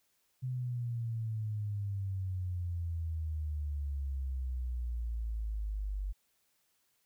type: exponential sweep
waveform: sine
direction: down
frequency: 129 to 47.94 Hz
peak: -33 dBFS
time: 0.42-6.13 s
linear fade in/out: 20 ms
effects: white hiss -75 dBFS RMS until 7.05 s